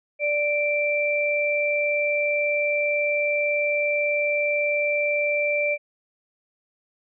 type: tone pair together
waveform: sine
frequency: 587.2 / 2349 Hz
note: D5 / D7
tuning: 0 / 0 cents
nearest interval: 2 octaves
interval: 2400 cents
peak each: -23 dBFS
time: 0.19-5.78 s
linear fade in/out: 50 ms
effects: none